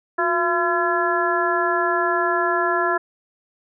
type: harmonic tone with a mistuned harmonic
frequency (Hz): 340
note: F4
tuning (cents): -46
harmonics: 1 / 2 / 3 / 4 / 5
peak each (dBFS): -24 / -24 / -24 / -24 / -24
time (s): 0.18-2.98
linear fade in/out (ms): 10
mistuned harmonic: 1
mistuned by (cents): +91
effects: none